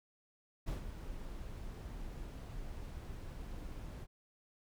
brown noise with ADSR envelope, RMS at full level -36 dBFS, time 0.66-4.07 s, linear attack 22 ms, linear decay 130 ms, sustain -9 dB, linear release 45 ms, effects none

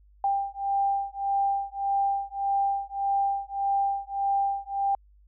sine beating tone pair, 792 / 793.7 Hz, G5 / G5, +18 / +21 cents, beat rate 1.7 Hz, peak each -27 dBFS, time 0.24-4.95 s, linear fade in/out 2 ms, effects added 50 Hz sine -54 dBFS peak until 5.27 s

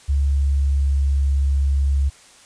sine tone with pitch glide, 70 to 69.28 Hz, C#2 to C#2, +18 to 0 cents, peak -15 dBFS, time 0.08-2.1 s, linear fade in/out 20 ms, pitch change -18 cents, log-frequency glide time 0.19-1.01 s, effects white hiss -48 dBFS RMS until 2.45 s + resampled to 22050 Hz

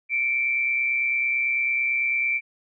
sine tone pair together, 2210 / 2339 Hz, C#7 / D7, -6 / -8 cents, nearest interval minor second, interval 98 cents, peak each -31 / -21 dBFS, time 0.09-2.41 s, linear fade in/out 50 ms, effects none

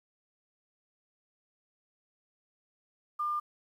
sine tone, 1200 Hz, D6, 37 cents sharp, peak -29 dBFS, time 3.19-3.4 s, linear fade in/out 10 ms, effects 10-bit

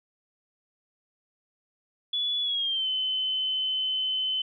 sine tone with pitch glide, 3420 to 3047 Hz, A7 to G7, -50 to -50 cents, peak -25 dBFS, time 2.13-4.42 s, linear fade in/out 5 ms, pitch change -200 cents, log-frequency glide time 2.42-2.88 s, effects none

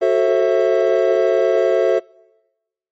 triangle chord, F# half-diminished seventh, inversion none, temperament equal with one note detuned, 370 / 440 / 533.9 / 659.3 Hz, F#4 / A4 / C5 / E5, 0 / 0 / +35 / 0 cents, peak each -16 dBFS, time 0.01-2 s, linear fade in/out 20 ms, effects noise-tail reverb RT60 1.0 s tail -25 dB re dry + MP3 32 kbps

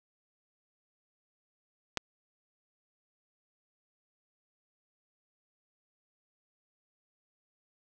clicks, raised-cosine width 0.2 ms, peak -12 / -27 dBFS, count 2, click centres 1.973 / 1.977 s, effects none

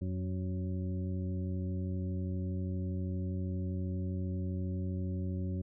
harmonic tone with a mistuned harmonic, 92.5 Hz, F#2, in tune, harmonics 1 / 2 / 3 / 4 / 6, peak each -34 / -38 / -44 / -47 / -52 dBFS, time 0.01-5.62 s, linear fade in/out 10 ms, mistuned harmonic 1, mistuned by -50 cents, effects none

